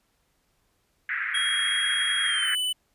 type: band-pass noise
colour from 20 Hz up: white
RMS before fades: -29 dBFS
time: 1.09-2.55 s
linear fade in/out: 2 ms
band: 1500 to 2000 Hz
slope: 48 dB/octave
type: tone with pitch glide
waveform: square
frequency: 3283 to 2993 Hz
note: G#7 to F#7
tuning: -21 to +19 cents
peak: -25 dBFS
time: 1.34-2.73 s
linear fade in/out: 10 ms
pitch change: -160 cents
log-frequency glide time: 2.24-2.52 s
effects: pink hiss -70 dBFS RMS until 2.94 s + resampled to 32000 Hz